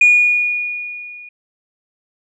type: tone with level ramp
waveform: sine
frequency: 2447 Hz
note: D#7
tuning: 29 cents flat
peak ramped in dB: -4 to -34 dBFS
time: 0.01-1.29 s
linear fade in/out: 5 ms
effects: tanh soft clip ceiling -3 dBFS